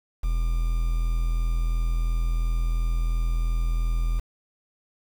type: tone with quantisation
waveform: triangle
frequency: 41.44 Hz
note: E1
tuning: 10 cents sharp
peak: -19 dBFS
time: 0.23-4.2 s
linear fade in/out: 10 ms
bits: 7
effects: none